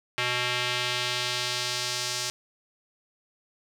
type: tone with band-pass filter sweep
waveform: square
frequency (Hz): 123.47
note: B2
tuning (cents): 0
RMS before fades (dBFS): -29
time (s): 0.18-2.3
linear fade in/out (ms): 0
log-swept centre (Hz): 2600 to 5700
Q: 1.4
effects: none